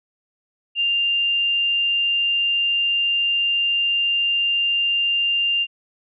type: tone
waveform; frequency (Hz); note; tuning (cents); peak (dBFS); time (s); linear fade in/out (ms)
sine; 2794; F7; 0; -17; 0.75-5.67; 50
effects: none